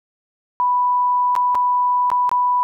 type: tone with dropouts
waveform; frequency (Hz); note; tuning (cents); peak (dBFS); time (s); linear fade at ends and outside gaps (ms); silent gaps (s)
sine; 987.8; B5; 0; -14; 0.6-2.63; 0; 1.353-1.363 / 1.547-1.553 / 2.102-2.116 / 2.293-2.315
effects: none